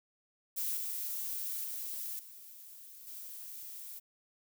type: noise with level steps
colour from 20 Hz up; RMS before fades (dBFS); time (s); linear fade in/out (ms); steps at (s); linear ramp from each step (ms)
violet; -35 / -38 / -40 / -52 / -46; 0.56-4; 20; 0.77 / 1.64 / 2.19 / 3.07; 2
effects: none

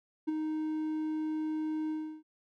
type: tone with ADSR envelope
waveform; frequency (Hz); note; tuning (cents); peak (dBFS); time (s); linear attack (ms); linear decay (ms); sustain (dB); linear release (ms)
triangle; 311.1; D#4; 0; -24; 0.27-2.23; 18; 14; -5; 330
effects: none

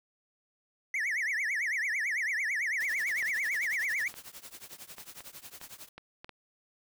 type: tone with vibrato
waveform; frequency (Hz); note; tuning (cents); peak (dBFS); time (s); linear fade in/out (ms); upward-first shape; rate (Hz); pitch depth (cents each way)
triangle; 1975.5; B6; 0; -27; 0.94-4.08; 2; triangle; 9; 290
type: noise with tremolo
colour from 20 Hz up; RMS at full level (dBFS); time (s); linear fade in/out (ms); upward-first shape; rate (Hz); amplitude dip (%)
white; -44; 2.8-5.89; 5; triangle; 11; 95
type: clicks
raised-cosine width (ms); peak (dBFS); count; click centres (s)
0.3; -29; 8; 3.226 / 4.141 / 4.983 / 5.206 / 5.614 / 5.98 / 6.245 / 6.293
effects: none

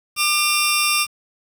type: tone pair together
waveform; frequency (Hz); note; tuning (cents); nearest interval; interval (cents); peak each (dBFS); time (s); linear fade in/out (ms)
15% pulse; 1197.8 / 2747; D6 / F7; +34 / -29; octave + major second; 1437; -13 / -12; 0.16-1.07; 50
effects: 7-bit

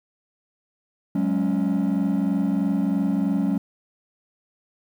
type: chord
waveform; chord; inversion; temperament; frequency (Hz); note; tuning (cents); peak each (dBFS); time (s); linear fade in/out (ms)
triangle; F# suspended second; none; just; 185 / 208.1 / 277.5; F#3 / G#3 / C#4; 0 / +4 / +2; -21; 1.15-3.58; 5
effects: tanh soft clip ceiling -14 dBFS + 9-bit

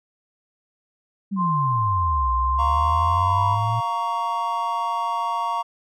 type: exponential two-way sweep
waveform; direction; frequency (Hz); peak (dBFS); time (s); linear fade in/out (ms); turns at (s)
sine; down then up; 204.3 to 60.7 to 116; -22; 1.31-3.81; 20; 2.32
type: tone with pitch glide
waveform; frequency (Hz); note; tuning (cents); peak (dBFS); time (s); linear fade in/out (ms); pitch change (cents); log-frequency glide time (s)
sine; 1046.5 to 993.5; C6 to B5; 0 to +10; -20; 1.36-3.58; 50; -90; 3.14-3.43
type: chord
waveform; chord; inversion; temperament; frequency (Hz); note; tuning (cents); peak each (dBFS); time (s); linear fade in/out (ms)
triangle; Bb minor; second; just; 699.2 / 932.3 / 1118.8; F5 / Bb5 / Db6; +2 / 0 / +16; -28 / -23 / -24; 2.58-5.63; 20
effects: none

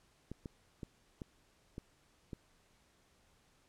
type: clicks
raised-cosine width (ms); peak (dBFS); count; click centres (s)
3; -30; 6; 0.316 / 0.458 / 0.832 / 1.218 / 1.781 / 2.332
effects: pink hiss -70 dBFS RMS until 3.68 s + low-pass 10000 Hz 12 dB/octave

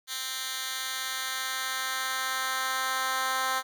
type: tone with high-pass filter sweep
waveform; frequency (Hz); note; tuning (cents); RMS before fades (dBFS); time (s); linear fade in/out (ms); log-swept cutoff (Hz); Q
10% pulse; 261.6; C4; 0; -31; 0.07-3.63; 50; 3000 to 1000; 1
effects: none

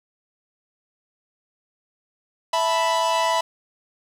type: chord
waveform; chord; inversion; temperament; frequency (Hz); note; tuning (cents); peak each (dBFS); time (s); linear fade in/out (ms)
45% pulse; E suspended fourth; none; equal; 659.3 / 880 / 987.8; E5 / A5 / B5; 0 / 0 / 0; -24 / -27 / -21; 2.53-3.41; 5
effects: low-pass 8000 Hz 12 dB/octave + 8-bit

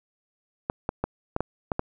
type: clicks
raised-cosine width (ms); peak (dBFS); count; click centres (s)
1; -11; 7; 0.699 / 0.891 / 1.04 / 1.364 / 1.406 / 1.718 / 1.794
effects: none

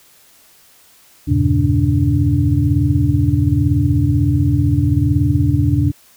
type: tone cluster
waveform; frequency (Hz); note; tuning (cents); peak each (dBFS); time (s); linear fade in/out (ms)
sine; 81.5 / 97.4 / 118.2 / 139.5 / 291.1; E2 / G2 / A#2 / C#3 / D4; -19 / -11 / +24 / +11 / -15; -18; 1.27-5.92; 20
effects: white hiss -49 dBFS RMS until 6.16 s

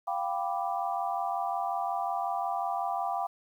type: chord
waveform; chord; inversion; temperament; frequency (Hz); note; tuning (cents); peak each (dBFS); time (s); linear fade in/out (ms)
sine; G dominant seventh; third; equal; 698.5 / 784 / 987.8 / 1174.7; F5 / G5 / B5 / D6; 0 / 0 / 0 / 0; -33 / -32 / -37 / -37; 0.07-3.27; 10
effects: 10-bit

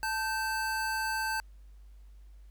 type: tone pair together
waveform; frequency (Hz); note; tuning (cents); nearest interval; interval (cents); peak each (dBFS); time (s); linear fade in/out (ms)
square; 880 / 1554.9; A5 / G6; 0 / -15; minor seventh; 985; -34 / -33; 0.03-1.4; 0
effects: added 50 Hz sine -49 dBFS peak until 2.5 s + pink hiss -72 dBFS RMS until 2.5 s

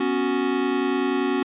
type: chord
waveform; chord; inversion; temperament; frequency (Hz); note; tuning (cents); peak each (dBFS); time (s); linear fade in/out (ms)
square; B suspended second; none; equal; 246.9 / 277.2 / 370; B3 / C#4 / F#4; 0 / 0 / 0; -28 / -25 / -25; 0-1.43; 5
effects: resampled to 8000 Hz

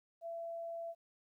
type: tone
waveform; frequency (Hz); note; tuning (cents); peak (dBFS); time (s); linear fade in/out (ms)
sine; 671; E5; +31; -40; 0.21-0.95; 50
effects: 13-bit

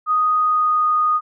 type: tone with pitch glide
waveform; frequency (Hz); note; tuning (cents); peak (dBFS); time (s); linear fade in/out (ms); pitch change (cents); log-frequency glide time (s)
sine; 1244.5 to 1235.9; D#6 to D#6; 0 to -12; -14; 0.06-1.21; 50; -12; 0.39-0.88
effects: none

